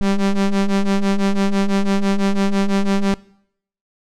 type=ring-modulated tone; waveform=square; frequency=98 Hz; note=G2; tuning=in tune; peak=-12 dBFS; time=0.01-3.14 s; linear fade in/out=0 ms; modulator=101 Hz; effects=noise-tail reverb RT60 0.7 s tail -22 dB re dry + low-pass 7000 Hz 12 dB/octave